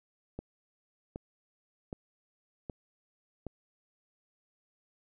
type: click train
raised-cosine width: 2 ms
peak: -25 dBFS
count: 5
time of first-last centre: 0.39-3.467 s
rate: 1.3 Hz
effects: none